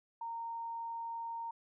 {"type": "tone", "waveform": "sine", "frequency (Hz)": 923, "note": "A#5", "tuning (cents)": -17, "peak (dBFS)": -38, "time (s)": [0.21, 1.51], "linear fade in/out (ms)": 5, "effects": []}